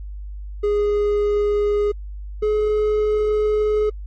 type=tone pair in turn; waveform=triangle; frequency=413.7 / 424.3 Hz; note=G#4 / G#4; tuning=-7 / +37 cents; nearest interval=unison; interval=44 cents; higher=second; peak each=-14 dBFS; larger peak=neither; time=0.63-1.92 / 2.42-3.9 s; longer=second; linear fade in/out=10 ms; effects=added 50 Hz sine -29 dBFS peak until 4.06 s + MP3 32 kbps